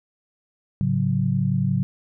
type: chord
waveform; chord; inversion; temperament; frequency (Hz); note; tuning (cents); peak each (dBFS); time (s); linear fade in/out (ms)
sine; F# minor; first; equal with one note detuned; 107.67 / 138.59 / 185; A2 / C#3 / F#3; -37 / 0 / 0; -25 / -22 / -23; 0.81-1.83; 0
effects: none